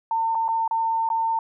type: tone with dropouts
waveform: sine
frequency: 904 Hz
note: A5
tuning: 47 cents sharp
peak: -20 dBFS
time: 0.11-1.39 s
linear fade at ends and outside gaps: 2 ms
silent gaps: 0.349-0.352 / 0.481-0.487 / 0.678-0.71 / 1.09-1.101 s
effects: none